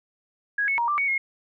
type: tone with pitch steps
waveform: sine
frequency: 1657 / 2203 / 942 / 1178 / 2233 / 2154 Hz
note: G#6 / C#7 / A#5 / D6 / C#7 / C7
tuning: -4 / -11 / +18 / +5 / +12 / +50 cents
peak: -21 dBFS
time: 0.58-1.18 s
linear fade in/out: 5 ms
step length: 100 ms
effects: none